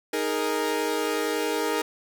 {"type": "chord", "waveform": "sawtooth", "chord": "D# suspended fourth", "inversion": "none", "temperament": "equal", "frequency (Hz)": [311.1, 415.3, 466.2], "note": ["D#4", "G#4", "A#4"], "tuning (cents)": [0, 0, 0], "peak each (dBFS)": [-26, -25, -24], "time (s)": [0.13, 1.82], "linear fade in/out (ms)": 5, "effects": []}